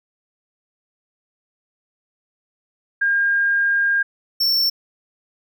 sine / square tone pair in turn, 1612 / 5422 Hz, G6 / E8, +48 / +48 cents, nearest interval octave + major sixth, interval 2100 cents, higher second, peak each -15 / -16 dBFS, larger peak first, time 3.01-4.03 / 4.4-4.7 s, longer first, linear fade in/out 10 ms, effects none

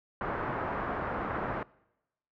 white low-pass noise, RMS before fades -34 dBFS, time 0.21-1.63 s, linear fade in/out 2 ms, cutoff 1400 Hz, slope 24 dB/octave, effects noise-tail reverb RT60 0.9 s tail -23 dB re dry

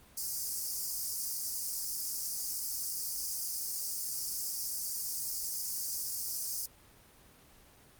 pink high-pass noise, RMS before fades -36 dBFS, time 0.17-6.66 s, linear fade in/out 5 ms, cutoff 4700 Hz, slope 96 dB/octave, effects pink hiss -59 dBFS RMS until 7.99 s + Opus 24 kbps

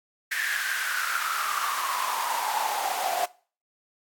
pink noise with high-pass filter sweep, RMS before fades -28 dBFS, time 0.31-3.26 s, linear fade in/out 10 ms, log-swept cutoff 1800 to 700 Hz, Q 7.9, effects noise-tail reverb RT60 0.4 s tail -21 dB re dry + AAC 64 kbps

